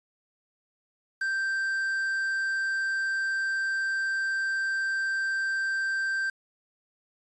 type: tone with quantisation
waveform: triangle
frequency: 1568 Hz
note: G6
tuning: in tune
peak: -24 dBFS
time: 1.21-6.3 s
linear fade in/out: 5 ms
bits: 8
effects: resampled to 22050 Hz